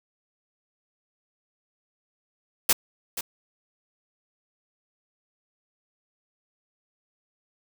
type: noise with echo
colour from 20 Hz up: white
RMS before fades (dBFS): -19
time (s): 2.69-2.73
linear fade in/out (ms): 5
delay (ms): 480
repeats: 1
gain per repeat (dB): -12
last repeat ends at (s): 3.21
effects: none